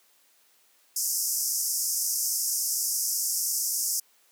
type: band-pass noise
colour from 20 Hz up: pink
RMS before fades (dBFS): -28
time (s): 0.96-4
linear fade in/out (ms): 5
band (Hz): 5100 to 15000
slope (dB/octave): 96
effects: white hiss -63 dBFS RMS until 4.31 s + high-pass 300 Hz 12 dB/octave